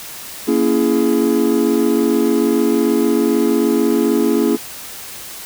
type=chord; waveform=triangle; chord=A# half-diminished seventh; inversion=none; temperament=just; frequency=233.1 / 279.7 / 335.6 / 419.5 Hz; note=A#3 / C#4 / E4 / G#4; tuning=0 / +16 / +31 / +17 cents; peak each=-16 dBFS; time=0.47-4.57 s; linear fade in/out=20 ms; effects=white hiss -32 dBFS RMS until 5.45 s